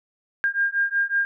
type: beating tone pair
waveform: sine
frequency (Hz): 1606 / 1611.4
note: G6 / G6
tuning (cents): +41 / +47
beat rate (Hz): 5.4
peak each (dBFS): -23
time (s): 0.44-1.25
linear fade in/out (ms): 0
effects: none